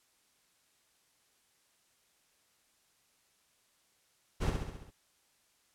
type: noise with echo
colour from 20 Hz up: brown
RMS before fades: -31 dBFS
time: 4.4-4.51 s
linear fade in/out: 20 ms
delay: 67 ms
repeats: 6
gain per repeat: -4 dB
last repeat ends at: 4.912 s
effects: white hiss -71 dBFS RMS until 5.74 s + low-pass 11000 Hz 12 dB/octave